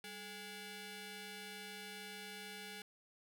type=ring-modulated tone; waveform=10% pulse; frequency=622.3 Hz; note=D#5; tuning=in tune; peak=-36 dBFS; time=0.04-2.82 s; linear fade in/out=2 ms; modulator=1050 Hz; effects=none